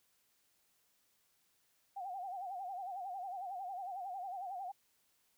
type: tone with vibrato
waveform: sine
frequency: 752 Hz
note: F#5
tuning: 28 cents sharp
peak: -40 dBFS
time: 1.96-4.72 s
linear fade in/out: 10 ms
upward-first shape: sine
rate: 11 Hz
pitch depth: 110 cents each way
effects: white hiss -75 dBFS RMS until 5.37 s